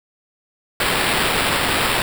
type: noise with sample-and-hold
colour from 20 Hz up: white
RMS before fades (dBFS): -19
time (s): 0.8-2.02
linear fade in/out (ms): 2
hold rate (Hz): 6300
effects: none